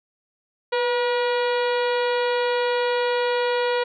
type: harmonic tone with a mistuned harmonic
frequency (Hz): 480.7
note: B4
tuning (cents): -47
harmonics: 1 / 2 / 3 / 4 / 5 / 6 / 7 / 8 / 9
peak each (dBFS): -21 / -27 / -31 / -33 / -35 / -37 / -38 / -39 / -40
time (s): 0.72-3.84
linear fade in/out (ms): 10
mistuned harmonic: 1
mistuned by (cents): +39
effects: none